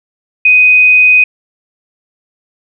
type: tone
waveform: sine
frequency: 2500 Hz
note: D#7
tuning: 8 cents sharp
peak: -3 dBFS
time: 0.45-1.24 s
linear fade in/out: 5 ms
effects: none